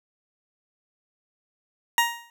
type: tone with exponential decay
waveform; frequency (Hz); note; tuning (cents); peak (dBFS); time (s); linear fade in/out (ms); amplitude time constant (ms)
20% pulse; 940; A#5; +14; -10; 1.98-2.3; 1; 69
effects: none